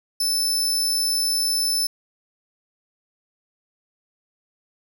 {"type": "tone", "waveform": "sawtooth", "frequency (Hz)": 5274, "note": "E8", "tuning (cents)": 0, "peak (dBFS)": -17, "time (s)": [0.2, 1.87], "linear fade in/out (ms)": 5, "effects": []}